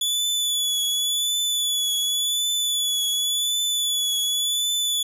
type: tone with vibrato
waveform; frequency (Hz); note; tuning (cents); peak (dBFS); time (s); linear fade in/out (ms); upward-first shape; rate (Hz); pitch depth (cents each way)
sawtooth; 3440; A7; -40; -18; 0.01-5.03; 5; triangle; 0.9; 38
effects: resampled to 32000 Hz